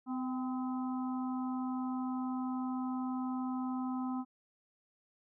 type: harmonic tone with a mistuned harmonic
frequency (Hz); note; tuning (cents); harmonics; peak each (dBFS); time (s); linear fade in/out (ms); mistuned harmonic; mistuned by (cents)
255.3; C4; -42; 1 / 3 / 4 / 5; -34 / -44 / -46 / -48; 0.06-4.25; 50; 3; +35
effects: none